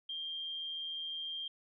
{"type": "tone with amplitude modulation", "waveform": "sine", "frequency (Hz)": 3193, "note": "G7", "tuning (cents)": 31, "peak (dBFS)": -36, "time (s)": [0.09, 1.48], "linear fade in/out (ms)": 5, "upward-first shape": "sine", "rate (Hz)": 159, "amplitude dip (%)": 35, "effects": []}